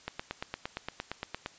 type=click train; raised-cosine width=0.3 ms; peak=-18 dBFS; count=13; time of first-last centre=0.08-1.461 s; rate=8.69 Hz; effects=white hiss -56 dBFS RMS until 1.58 s + resampled to 16000 Hz